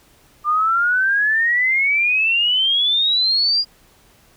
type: exponential sweep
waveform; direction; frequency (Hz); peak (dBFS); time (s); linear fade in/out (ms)
sine; up; 1189 to 4877; -14; 0.44-3.65; 50
effects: pink hiss -53 dBFS RMS until 4.36 s